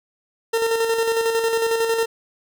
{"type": "tone with tremolo", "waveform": "40% pulse", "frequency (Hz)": 455.3, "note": "A#4", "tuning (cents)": -41, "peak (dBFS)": -16, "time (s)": [0.53, 2.06], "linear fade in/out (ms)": 10, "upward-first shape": "square", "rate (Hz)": 11, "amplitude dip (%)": 40, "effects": []}